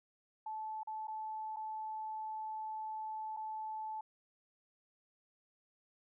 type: tone with dropouts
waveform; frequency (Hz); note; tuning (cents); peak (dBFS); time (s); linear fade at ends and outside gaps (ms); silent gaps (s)
sine; 870; A5; -20; -39; 0.46-4.01; 5; 0.833-0.872 / 1.072-1.08 / 1.562-1.567 / 3.366-3.37
effects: none